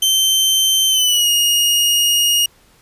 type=tone with pitch glide; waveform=sawtooth; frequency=3106 to 2865 Hz; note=G7 to F7; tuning=-17 to +44 cents; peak=-9 dBFS; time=0.02-2.46 s; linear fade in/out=5 ms; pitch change=-139 cents; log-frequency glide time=0.88-1.29 s; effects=pink hiss -52 dBFS RMS until 2.81 s + resampled to 32000 Hz